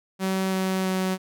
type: tone with pitch steps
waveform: sawtooth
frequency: 190 / 188.69 / 187.38 Hz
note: F#3 / F#3 / F#3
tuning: +46 / +34 / +22 cents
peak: -19 dBFS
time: 0.19-1.18 s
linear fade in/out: 50 ms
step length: 330 ms
effects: none